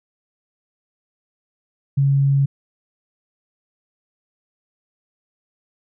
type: tone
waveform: sine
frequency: 138.59 Hz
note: C#3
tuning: in tune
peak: -13 dBFS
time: 1.97-2.46 s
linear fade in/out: 10 ms
effects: none